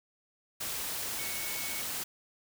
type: tone in noise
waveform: sine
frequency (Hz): 2217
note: C#7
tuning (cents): 0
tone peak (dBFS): -42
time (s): 1.18-1.82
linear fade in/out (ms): 10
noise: white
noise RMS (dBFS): -36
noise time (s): 0.6-2.04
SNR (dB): -9
effects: none